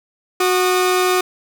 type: tone pair together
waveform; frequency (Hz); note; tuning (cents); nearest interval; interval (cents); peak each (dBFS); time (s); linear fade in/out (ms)
sawtooth; 367.1 / 1220.6; F#4 / D#6; -14 / -34; octave + major sixth; 2080; -11 / -17; 0.4-1.21; 5
effects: none